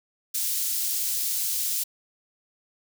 white high-pass noise, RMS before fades -27 dBFS, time 0.34-1.84 s, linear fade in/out 10 ms, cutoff 4700 Hz, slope 12 dB/octave, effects none

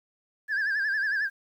sine tone with vibrato, 1661.2 Hz, G#6, in tune, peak -22 dBFS, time 0.48-1.3 s, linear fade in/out 50 ms, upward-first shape sine, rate 11 Hz, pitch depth 100 cents each way, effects tanh soft clip ceiling -23 dBFS + 10-bit

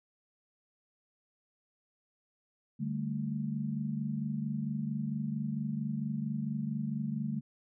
sine chord, D suspended fourth, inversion none, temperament just, 146.83 / 195.78 / 220.2 Hz, D3 / G3 / A3, 0 / -2 / +2 cents, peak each -36 / -38 / -35 dBFS, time 2.79-7.41 s, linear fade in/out 20 ms, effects none

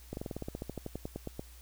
slowing click train, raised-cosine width 2 ms, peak -24 dBFS, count 18, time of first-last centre 0.13-1.394 s, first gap 41 ms, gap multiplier 1.07, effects added 60 Hz sine -51 dBFS peak until 1.61 s + white hiss -58 dBFS RMS until 1.61 s

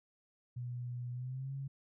sine tone with pitch glide, 122.5 to 136.71 Hz, B2 to C#3, -14 to -24 cents, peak -38 dBFS, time 0.56-1.68 s, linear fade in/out 10 ms, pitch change +190 cents, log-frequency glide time 1.12-1.53 s, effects none

